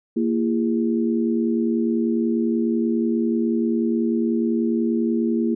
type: tone cluster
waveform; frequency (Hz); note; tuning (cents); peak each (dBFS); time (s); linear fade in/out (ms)
sine; 231.5 / 337.8 / 408; A#3 / E4 / G#4; -12 / +42 / -31; -20 / -23 / -28; 0.16-5.55; 10
effects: none